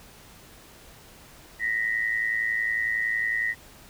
sine tone pair together, 1864.7 / 1975.6 Hz, A#6 / B6, 0 / 0 cents, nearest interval minor second, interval 100 cents, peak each -26 / -27 dBFS, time 1.59-3.55 s, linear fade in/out 50 ms, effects pink hiss -50 dBFS RMS until 3.89 s

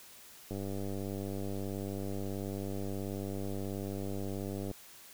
click train, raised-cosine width 2 ms, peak -26 dBFS, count 415, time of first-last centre 0.51-4.713 s, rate 98.5 Hz, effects white hiss -54 dBFS RMS until 5.13 s

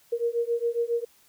sine beating tone pair, 466.2 / 473.5 Hz, A#4 / A#4, 0 / +27 cents, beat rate 7.3 Hz, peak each -27 dBFS, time 0.12-1.05 s, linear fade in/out 10 ms, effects white hiss -60 dBFS RMS until 1.28 s

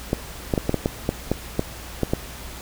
clicks, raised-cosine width 2 ms, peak -6 dBFS, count 11, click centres 0.131 / 0.538 / 0.578 / 0.694 / 0.743 / 0.859 / 1.091 / 1.316 / 1.594 / 2.033 / 2.135 s, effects added 60 Hz sine -40 dBFS peak until 2.61 s + pink hiss -38 dBFS RMS until 2.61 s

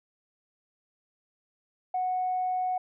sine tone, 737 Hz, F#5, 7 cents flat, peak -25 dBFS, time 1.94-2.78 s, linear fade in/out 5 ms, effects tanh soft clip ceiling -21 dBFS

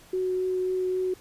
sine tone with vibrato, 370 Hz, F#4, in tune, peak -24 dBFS, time 0.13-1.14 s, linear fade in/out 5 ms, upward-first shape triangle, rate 3.7 Hz, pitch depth 9 cents each way, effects pink hiss -53 dBFS RMS until 1.2 s + resampled to 32000 Hz

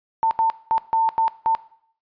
sine tone bursts at uneven times, 898 Hz, A5, 35 cents sharp, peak -15 dBFS, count 6, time 0.23-0.31 / 0.39-0.5 / 0.71-0.78 / 0.93-1.09 / 1.18-1.28 / 1.46-1.55 s, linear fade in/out 0 ms, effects noise-tail reverb RT60 0.6 s tail -18 dB re dry + resampled to 11025 Hz

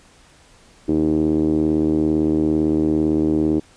5% pulse tone with low-pass filter, 77.78 Hz, D#2, in tune, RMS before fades -18 dBFS, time 0.88-3.6 s, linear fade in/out 10 ms, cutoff 330 Hz, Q 4.8, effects pink hiss -51 dBFS RMS until 3.76 s + resampled to 22050 Hz

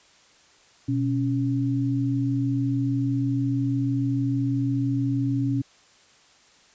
sine tone pair together, 123.48 / 277.2 Hz, B2 / C#4, 0 / 0 cents, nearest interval octave + major second, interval 1400 cents, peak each -24 dBFS, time 0.88-5.62 s, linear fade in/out 10 ms, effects white hiss -56 dBFS RMS until 6.74 s + resampled to 16000 Hz

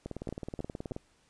two click trains, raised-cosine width 2 ms, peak -24 / -22 dBFS, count 18 / 3, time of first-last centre 0.06-0.964 / 0.29-0.919 s, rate 18.8 / 3.18 Hz, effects pink hiss -67 dBFS RMS until 1.29 s + resampled to 22050 Hz

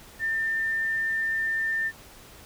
sine tone, 1796 Hz, A6, 35 cents sharp, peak -24 dBFS, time 0.19-1.92 s, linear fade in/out 50 ms, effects pink hiss -49 dBFS RMS until 2.45 s

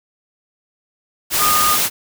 sine tone in noise, 1226 Hz, D#6, 26 cents flat, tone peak -15 dBFS, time 1.38-1.78 s, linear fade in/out 50 ms, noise white, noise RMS -17 dBFS, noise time 1.3-1.9 s, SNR -1 dB, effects none

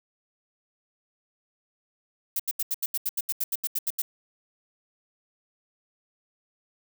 violet noise bursts, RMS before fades -27 dBFS, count 15, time 2.36-4.02 s, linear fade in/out 5 ms, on 36 ms, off 80 ms, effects none

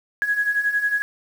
sine beating tone pair, 1660 / 1671 Hz, G#6 / G#6, -1 / +10 cents, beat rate 11 Hz, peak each -25 / -20 dBFS, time 0.22-1.02 s, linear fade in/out 0 ms, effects 7-bit

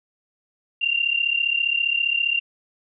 sine tone pair together, 2759 / 2794 Hz, F7 / F7, -22 / 0 cents, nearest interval unison, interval 22 cents, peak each -22 dBFS, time 0.81-2.4 s, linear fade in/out 10 ms, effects none

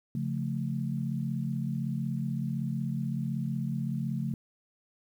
sine chord, Db augmented, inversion none, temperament equal, 138.59 / 174.61 / 220 Hz, Db3 / F3 / A3, 0 / 0 / 0 cents, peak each -32 / -35 / -34 dBFS, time 0.15-4.34 s, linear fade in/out 2 ms, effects 10-bit

